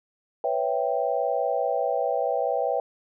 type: chord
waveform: sine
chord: C# half-diminished seventh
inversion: third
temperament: equal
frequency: 493.9 / 554.4 / 659.3 / 784 Hz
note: B4 / C#5 / E5 / G5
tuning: 0 / 0 / 0 / 0 cents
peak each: -28 dBFS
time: 0.44-2.8 s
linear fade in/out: 2 ms
effects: none